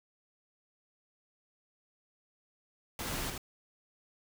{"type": "noise with echo", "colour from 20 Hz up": "pink", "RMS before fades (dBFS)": -38, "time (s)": [2.99, 3.3], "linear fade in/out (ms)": 2, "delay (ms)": 79, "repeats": 1, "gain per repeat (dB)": -3, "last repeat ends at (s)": 3.379, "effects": []}